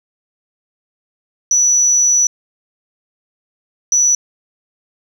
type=tone bursts at uneven times; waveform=sine; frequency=5920 Hz; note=F#8; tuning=in tune; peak=-8 dBFS; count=2; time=1.51-2.27 / 3.92-4.15 s; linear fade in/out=2 ms; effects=tanh soft clip ceiling -6 dBFS + 8-bit